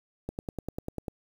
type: click train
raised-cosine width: 2 ms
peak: -20 dBFS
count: 9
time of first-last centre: 0.29-1.082 s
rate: 10.1 Hz
effects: 8-bit

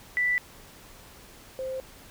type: tone pair in turn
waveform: sine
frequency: 1975.5 / 523.2 Hz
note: B6 / C5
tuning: 0 / 0 cents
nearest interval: octave + major seventh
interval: 2300 cents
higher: first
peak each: -22 / -30 dBFS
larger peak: first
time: 0.17-0.38 / 1.59-1.8 s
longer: neither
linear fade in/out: 0 ms
effects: pink hiss -50 dBFS RMS until 2.1 s

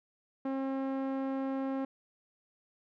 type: tone with low-pass filter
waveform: sawtooth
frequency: 268.5 Hz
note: C4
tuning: 45 cents sharp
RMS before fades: -34 dBFS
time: 0.45-1.85 s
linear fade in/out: 5 ms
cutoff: 1100 Hz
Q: 0.63
effects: none

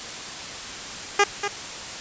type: tone with echo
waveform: 10% pulse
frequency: 406 Hz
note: G#4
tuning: 39 cents flat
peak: -6 dBFS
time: 1.19-1.24 s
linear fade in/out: 5 ms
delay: 240 ms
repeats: 1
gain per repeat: -9 dB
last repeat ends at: 1.48 s
effects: white hiss -34 dBFS RMS until 2 s + resampled to 16000 Hz

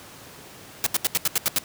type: noise bursts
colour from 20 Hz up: white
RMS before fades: -21 dBFS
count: 8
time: 0.84-1.585 s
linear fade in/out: 0 ms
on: 24 ms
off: 79 ms
effects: pink hiss -44 dBFS RMS until 1.64 s + high-pass 100 Hz 12 dB/octave

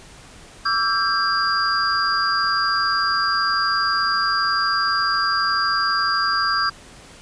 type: tone cluster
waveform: sine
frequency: 1152 / 1331 / 1590 / 4804 Hz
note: D6 / E6 / G6 / D8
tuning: -34 / +16 / +24 / +38 cents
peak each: -23 dBFS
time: 0.65-6.7 s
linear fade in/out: 10 ms
effects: pink hiss -44 dBFS RMS until 7.21 s + resampled to 22050 Hz

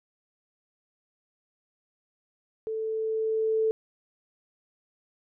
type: tone with level ramp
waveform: sine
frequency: 440.9 Hz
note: A4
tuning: 4 cents sharp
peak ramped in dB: -29 to -21 dBFS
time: 2.67-3.71 s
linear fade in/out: 0 ms
effects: none

